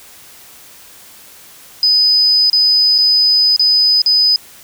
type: tone with dropouts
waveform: sine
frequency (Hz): 5000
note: D#8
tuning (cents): +8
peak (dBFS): -8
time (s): 1.83-4.36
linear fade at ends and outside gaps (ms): 1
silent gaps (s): 2.499-2.53 / 2.981-2.985 / 3.563-3.595 / 4.018-4.061
effects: white hiss -40 dBFS RMS until 4.63 s